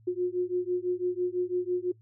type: beating tone pair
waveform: sine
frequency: 356.8 / 362.8 Hz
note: F4 / F#4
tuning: +37 / -34 cents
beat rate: 6 Hz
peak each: -29 dBFS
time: 0.07-1.92 s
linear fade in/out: 10 ms
effects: noise-tail reverb RT60 0.1 s tail -19 dB re dry + added 111 Hz sine -55 dBFS peak until 2.01 s